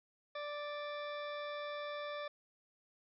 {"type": "harmonic tone with a mistuned harmonic", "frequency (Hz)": 587.3, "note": "D5", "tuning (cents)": 0, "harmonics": [1, 2, 3, 4, 6, 7, 8, 9], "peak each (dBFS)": [-42, -46, -50, -52, -52, -61, -63, -63], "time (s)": [0.35, 2.28], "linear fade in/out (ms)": 5, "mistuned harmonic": 7, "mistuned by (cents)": -79, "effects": []}